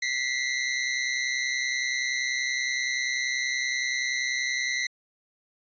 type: tone pair together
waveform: sawtooth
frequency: 1957.5 / 2088 Hz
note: B6 / C7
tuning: -16 / -4 cents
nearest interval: minor second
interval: 112 cents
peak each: -25 dBFS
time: 0.02-4.87 s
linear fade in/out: 5 ms
effects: resampled to 16000 Hz